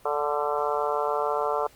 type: harmonic tone with a mistuned harmonic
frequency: 146.83 Hz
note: D3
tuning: in tune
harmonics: 3 / 4 / 5 / 6 / 7 / 8 / 9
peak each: -29 / -30 / -31 / -32 / -32 / -33 / -34 dBFS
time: 0.05-1.67 s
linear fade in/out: 5 ms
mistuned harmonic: 9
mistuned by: +30 cents
effects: pink hiss -55 dBFS RMS until 1.75 s + Opus 32 kbps